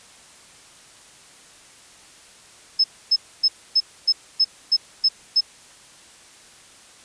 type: tone bursts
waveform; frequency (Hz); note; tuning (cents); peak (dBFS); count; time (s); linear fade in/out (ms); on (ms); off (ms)
sine; 5200; E8; -24; -13; 9; 2.79-5.409; 10; 51; 270
effects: white hiss -48 dBFS RMS until 7.04 s + resampled to 22050 Hz